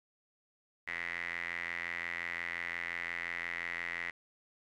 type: tone with band-pass filter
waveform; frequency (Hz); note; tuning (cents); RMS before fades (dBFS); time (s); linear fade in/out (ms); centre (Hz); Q
sawtooth; 85.7; F2; -32; -39; 0.87-4.11; 10; 2000; 9.5
effects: none